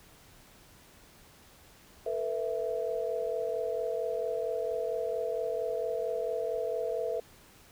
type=chord; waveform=sine; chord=A suspended second; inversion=none; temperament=equal with one note detuned; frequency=449.5 / 493.9 / 659.3 Hz; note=A4 / B4 / E5; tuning=+37 / 0 / 0 cents; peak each=-34 / -34 / -34 dBFS; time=2.06-7.2 s; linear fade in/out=5 ms; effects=pink hiss -57 dBFS RMS until 7.71 s